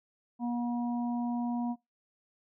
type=harmonic tone; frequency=240 Hz; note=B3; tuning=49 cents flat; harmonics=1 / 3 / 4; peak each=-30 / -40 / -42 dBFS; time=0.39-1.76 s; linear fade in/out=50 ms; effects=noise-tail reverb RT60 0.2 s tail -22 dB re dry